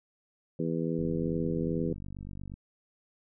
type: harmonic tone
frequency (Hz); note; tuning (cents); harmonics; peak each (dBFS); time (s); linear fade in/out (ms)
82.41; E2; 0; 2 / 3 / 4 / 5 / 6; -32 / -34 / -35 / -36 / -37; 0.59-1.93; 5
type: click train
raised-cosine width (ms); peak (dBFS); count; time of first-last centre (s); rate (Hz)
5; -30; 76; 0.99-2.54; 48.4
effects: none